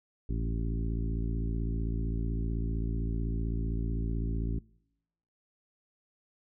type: harmonic tone with a mistuned harmonic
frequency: 55.7 Hz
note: A1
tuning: 22 cents sharp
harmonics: 1 / 2 / 3 / 4 / 5 / 6 / 7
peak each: -30 / -36 / -39 / -42 / -41 / -47 / -47 dBFS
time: 0.29-4.59 s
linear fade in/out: 5 ms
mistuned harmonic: 1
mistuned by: -100 cents
effects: noise-tail reverb RT60 0.9 s tail -26 dB re dry